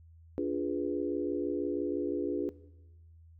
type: chord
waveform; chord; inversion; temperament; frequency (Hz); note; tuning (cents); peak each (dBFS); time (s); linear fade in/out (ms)
sine; D diminished seventh; none; equal with one note detuned; 289.5 / 349.2 / 415.3 / 493.9; D4 / F4 / Ab4 / Cb5; -25 / 0 / 0 / 0; -33 / -34 / -36 / -38; 0.38-2.49; 0
effects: noise-tail reverb RT60 1.0 s tail -18 dB re dry + added 82 Hz sine -53 dBFS peak until 3.39 s